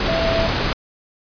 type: tone in noise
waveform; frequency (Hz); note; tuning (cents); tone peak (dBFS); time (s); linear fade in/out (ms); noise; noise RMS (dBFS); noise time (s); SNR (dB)
sine; 660; E5; +2; -19; 0.08-0.47; 2; pink; -20; 0-0.73; -2
effects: resampled to 11025 Hz